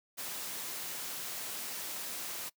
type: noise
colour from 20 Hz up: white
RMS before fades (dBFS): -40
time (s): 0.17-2.5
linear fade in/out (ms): 20
effects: noise-tail reverb RT60 0.1 s tail -22 dB re dry + high-pass 150 Hz 12 dB/octave